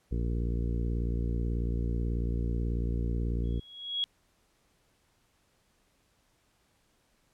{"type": "harmonic tone", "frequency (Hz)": 58.27, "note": "A#1", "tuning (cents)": 0, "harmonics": [1, 2, 3, 4, 5, 6, 7, 8], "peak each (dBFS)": [-29, -35, -39, -41, -43, -45, -46, -47], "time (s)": [0.11, 3.6], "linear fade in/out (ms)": 10}
{"type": "tone with exponential growth", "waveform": "sine", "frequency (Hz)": 3322, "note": "G#7", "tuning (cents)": 0, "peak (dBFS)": -25, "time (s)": [3.44, 4.04], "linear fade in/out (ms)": 0, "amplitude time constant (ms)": 130}
{"effects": ["pink hiss -70 dBFS RMS until 7.33 s", "low-pass 12000 Hz 12 dB/octave"]}